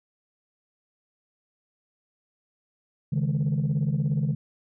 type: chord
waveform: sine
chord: C# suspended second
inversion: none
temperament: equal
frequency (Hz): 138.59 / 155.56 / 207.7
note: C#3 / D#3 / G#3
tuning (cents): 0 / 0 / 0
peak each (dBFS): -24 / -24 / -29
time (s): 3.12-4.35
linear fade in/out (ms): 10
effects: tanh soft clip ceiling -18 dBFS

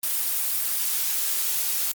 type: noise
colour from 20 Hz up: blue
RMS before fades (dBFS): -25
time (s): 0.03-1.92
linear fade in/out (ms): 5
effects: Opus 24 kbps

